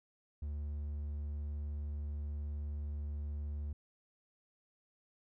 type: tone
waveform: triangle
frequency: 73.42 Hz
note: D2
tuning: in tune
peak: -35 dBFS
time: 0.42-3.73 s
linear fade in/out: 5 ms
effects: none